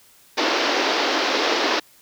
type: band-pass noise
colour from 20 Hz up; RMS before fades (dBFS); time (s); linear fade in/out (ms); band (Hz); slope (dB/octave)
pink; -21; 0.37-1.8; 10; 280 to 5500; 48
effects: white hiss -53 dBFS RMS until 2.01 s